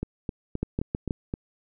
two click trains, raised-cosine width 3 ms, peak -13 / -16 dBFS, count 4 / 6, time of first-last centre 0.63-1.108 / 0.03-1.339 s, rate 6.27 / 3.82 Hz, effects none

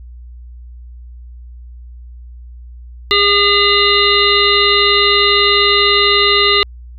harmonic tone, 405.6 Hz, G#4, 41 cents flat, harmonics 1 / 3 / 5 / 7 / 9 / 10, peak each -16 / -16 / -16 / -16 / -16 / -16 dBFS, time 3.11-6.63 s, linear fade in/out 0 ms, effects added 60 Hz sine -31 dBFS peak until 6.98 s

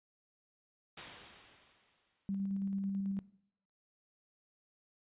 white noise with exponential decay, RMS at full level -42 dBFS, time 0.97-2.45 s, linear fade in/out 5 ms, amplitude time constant 320 ms
sine tone with tremolo, 196 Hz, G3, in tune, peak -33 dBFS, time 2.29-3.19 s, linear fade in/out 0 ms, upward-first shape square, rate 9.1 Hz, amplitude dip 25%
effects noise-tail reverb RT60 0.7 s tail -20 dB re dry + resampled to 8000 Hz

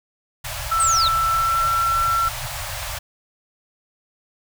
pink band-stop noise, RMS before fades -29 dBFS, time 0.44-2.99 s, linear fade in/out 10 ms, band 140 to 560 Hz, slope 96 dB/octave
sine tone with pitch glide, 1330 to 1348.6 Hz, E6 to E6, +15 to +39 cents, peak -17 dBFS, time 0.71-2.29 s, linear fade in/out 10 ms, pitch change +24 cents, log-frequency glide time 1.27-1.68 s
sine linear sweep, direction down, 8570 to 3584 Hz, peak -18 dBFS, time 0.8-1.08 s, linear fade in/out 0 ms
effects none

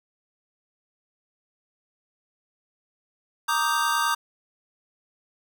square chord, Eb major seventh, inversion second, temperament equal, 932.3 / 1174.7 / 1244.5 / 1568 Hz, Bb5 / D6 / Eb6 / G6, 0 / 0 / 0 / 0 cents, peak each -28 dBFS, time 3.48-4.15 s, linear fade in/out 10 ms, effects none

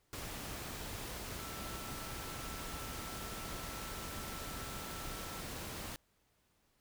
sine tone in noise, 1332 Hz, E6, 18 cents sharp, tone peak -51 dBFS, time 1.39-5.41 s, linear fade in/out 0 ms, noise pink, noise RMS -44 dBFS, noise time 0.13-5.96 s, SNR -10 dB, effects pink hiss -75 dBFS RMS until 6.8 s

